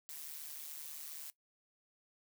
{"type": "noise with amplitude modulation", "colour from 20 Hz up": "blue", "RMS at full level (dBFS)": -44, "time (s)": [0.09, 1.3], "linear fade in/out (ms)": 0, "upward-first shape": "sine", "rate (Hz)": 150, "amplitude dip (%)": 70, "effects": ["noise-tail reverb RT60 0.1 s tail -18 dB re dry"]}